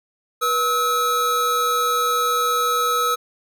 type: tone pair together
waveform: square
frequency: 484.2 / 1290 Hz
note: B4 / E6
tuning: -34 / -38 cents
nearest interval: octave + perfect fourth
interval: 1696 cents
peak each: -26 / -19 dBFS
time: 0.41-3.16 s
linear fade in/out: 20 ms
effects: none